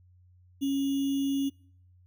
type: tone with sample-and-hold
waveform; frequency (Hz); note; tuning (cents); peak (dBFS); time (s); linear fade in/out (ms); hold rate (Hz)
sine; 275.7; C#4; -9; -25; 0.61-1.5; 20; 3150
effects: noise-tail reverb RT60 0.6 s tail -25 dB re dry + added 90 Hz sine -56 dBFS peak until 2.06 s